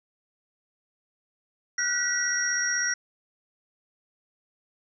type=tone cluster; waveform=sine; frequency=1440 / 1516 / 1936 / 5640 Hz; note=F#6 / F#6 / B6 / F8; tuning=-47 / +42 / -35 / +16 cents; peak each=-31 / -32 / -29 / -27 dBFS; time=1.78-2.94 s; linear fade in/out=5 ms; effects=none